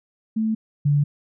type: tone pair in turn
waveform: sine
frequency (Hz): 220 / 144.77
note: A3 / D3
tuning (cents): 0 / -24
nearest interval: perfect fifth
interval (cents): 724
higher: first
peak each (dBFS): -19 / -15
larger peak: second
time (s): 0.36-0.55 / 0.85-1.04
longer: neither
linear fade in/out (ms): 10
effects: none